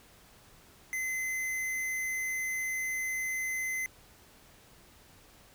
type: tone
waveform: square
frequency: 2049 Hz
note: C7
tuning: 37 cents flat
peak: -32 dBFS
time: 0.93-3.86 s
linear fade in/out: 0 ms
effects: pink hiss -58 dBFS RMS until 5.54 s